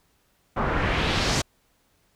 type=noise with low-pass filter sweep; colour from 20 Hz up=pink; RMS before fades=-24 dBFS; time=0.56-1.42 s; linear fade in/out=10 ms; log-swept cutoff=1100 to 6800 Hz; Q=1.5; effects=pink hiss -66 dBFS RMS until 2.15 s